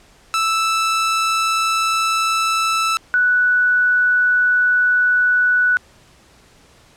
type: tone pair in turn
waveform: sawtooth / sine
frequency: 1318.5 / 1480 Hz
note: E6 / F#6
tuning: 0 / 0 cents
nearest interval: major second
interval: 200 cents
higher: second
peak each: -12 dBFS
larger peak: neither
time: 0.34-2.97 / 3.14-5.77 s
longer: neither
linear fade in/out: 0 ms
effects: pink hiss -50 dBFS RMS until 6.96 s + low-pass 9000 Hz 12 dB/octave